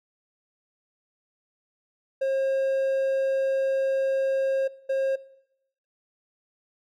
triangle tone bursts at uneven times, 537 Hz, C5, 45 cents sharp, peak -20 dBFS, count 2, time 2.21-4.68 / 4.89-5.16 s, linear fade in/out 10 ms, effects noise-tail reverb RT60 0.8 s tail -20 dB re dry

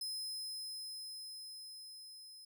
sawtooth tone with level ramp, 5100 Hz, D#8, 42 cents sharp, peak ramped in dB -36 to -50 dBFS, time 0.01-2.45 s, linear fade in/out 5 ms, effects none

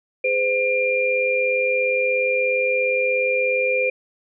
sine tone cluster, 415 / 512 / 2394 Hz, G#4 / C5 / D7, -1 / -38 / +33 cents, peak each -28 / -20 / -21 dBFS, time 0.24-3.9 s, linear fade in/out 5 ms, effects none

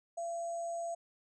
sine tone with sample-and-hold, 679 Hz, F5, 49 cents flat, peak -35 dBFS, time 0.17-0.95 s, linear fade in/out 10 ms, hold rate 7350 Hz, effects resampled to 24000 Hz

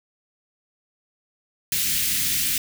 white band-stop noise, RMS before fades -23 dBFS, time 1.72-2.58 s, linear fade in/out 2 ms, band 270 to 1900 Hz, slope 24 dB/octave, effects none

